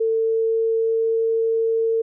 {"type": "tone with pitch glide", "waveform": "sine", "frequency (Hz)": [448.7, 452.1], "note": ["A4", "A4"], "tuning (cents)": [34, 47], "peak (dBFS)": -17, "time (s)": [0, 2.02], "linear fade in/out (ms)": 10, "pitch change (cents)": 13, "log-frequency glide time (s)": [0.23, 1.21], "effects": []}